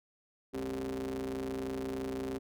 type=ring-modulated tone; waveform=40% pulse; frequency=63.4 Hz; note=B1; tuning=46 cents sharp; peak=-31 dBFS; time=0.53-2.39 s; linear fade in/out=20 ms; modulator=330 Hz; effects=none